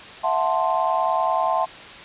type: chord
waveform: sine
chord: F# half-diminished seventh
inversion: third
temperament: equal with one note detuned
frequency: 659.3 / 729.4 / 880 / 1046.5 Hz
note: E5 / F#5 / A5 / C6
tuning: 0 / -25 / 0 / 0 cents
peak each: -24 dBFS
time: 0.23-1.66 s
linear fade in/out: 20 ms
effects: white hiss -39 dBFS RMS until 2.04 s + resampled to 8000 Hz